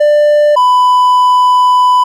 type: tone pair in turn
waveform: triangle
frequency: 593 / 997.3 Hz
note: D5 / B5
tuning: +17 / +17 cents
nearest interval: major sixth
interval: 900 cents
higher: second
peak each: -3 dBFS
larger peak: neither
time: 0-0.56 / 0.56-2.04 s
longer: second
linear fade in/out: 10 ms
effects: none